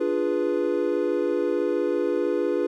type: chord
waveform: triangle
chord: D diminished seventh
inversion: none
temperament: equal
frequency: 293.7 / 349.2 / 415.3 / 493.9 Hz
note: D4 / F4 / Ab4 / Cb5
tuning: 0 / 0 / 0 / 0 cents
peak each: -27 / -24 / -25 / -25 dBFS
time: 0-2.67 s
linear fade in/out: 10 ms
effects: none